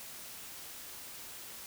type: silence
effects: white hiss -47 dBFS RMS until 1.66 s